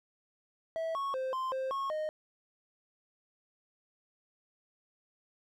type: tone with pitch steps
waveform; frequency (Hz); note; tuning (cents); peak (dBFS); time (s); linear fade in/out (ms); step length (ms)
triangle; 652 / 1104 / 522 / 1043 / 526 / 1093 / 618; E5 / C#6 / C5 / C6 / C5 / C#6 / D#5; -19 / -7 / -4 / -6 / +9 / -25 / -12; -30; 0.76-2.09; 0; 190
effects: none